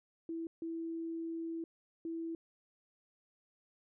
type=tone bursts at uneven times; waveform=sine; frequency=329.6 Hz; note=E4; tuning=in tune; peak=-37 dBFS; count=3; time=0.29-0.47 / 0.62-1.64 / 2.05-2.35 s; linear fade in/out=2 ms; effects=none